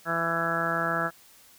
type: harmonic tone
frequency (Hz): 166.9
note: E3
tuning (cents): +22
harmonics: 1 / 2 / 3 / 4 / 5 / 6 / 7 / 8 / 9 / 10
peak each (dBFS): -35 / -37 / -37 / -32 / -39 / -39 / -39 / -29 / -36 / -31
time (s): 0.05-1.11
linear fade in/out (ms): 50
effects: white hiss -55 dBFS RMS until 1.58 s